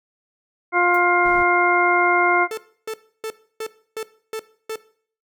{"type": "harmonic tone", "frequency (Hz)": 352.6, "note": "F4", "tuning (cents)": 17, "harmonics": [1, 2, 3, 4, 6], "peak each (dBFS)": [-21, -21, -21, -21, -21], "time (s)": [0.72, 2.48], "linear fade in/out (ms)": 50}
{"type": "noise with exponential decay", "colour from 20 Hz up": "blue", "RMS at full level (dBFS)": -37, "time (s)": [0.94, 1.04], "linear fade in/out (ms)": 5, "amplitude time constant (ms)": 21}
{"type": "noise", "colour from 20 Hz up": "brown", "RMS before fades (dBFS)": -36, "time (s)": [1.25, 1.43], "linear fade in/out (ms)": 5}
{"type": "tone bursts", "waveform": "45% pulse", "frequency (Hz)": 440.8, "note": "A4", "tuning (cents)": 3, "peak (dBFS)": -25, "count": 7, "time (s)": [2.51, 4.758], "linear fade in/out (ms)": 2, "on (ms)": 64, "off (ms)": 300}
{"effects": ["noise-tail reverb RT60 0.5 s tail -17 dB re dry"]}